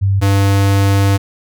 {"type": "tone pair in turn", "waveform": ["sine", "square"], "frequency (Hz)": [98, 98.85], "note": ["G2", "G2"], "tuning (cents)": [0, 15], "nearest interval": "unison", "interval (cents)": 15, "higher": "second", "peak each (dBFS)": -10, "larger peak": "neither", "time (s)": [[0.01, 0.21], [0.21, 1.18]], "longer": "second", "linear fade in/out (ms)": 20, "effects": []}